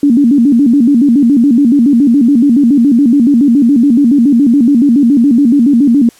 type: tone with vibrato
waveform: sine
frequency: 258.5 Hz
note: C4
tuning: 21 cents flat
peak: -4 dBFS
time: 0.03-6.09 s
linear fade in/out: 2 ms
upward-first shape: square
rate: 7.1 Hz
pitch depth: 180 cents each way
effects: white hiss -43 dBFS RMS until 6.19 s + low-pass 11000 Hz 12 dB/octave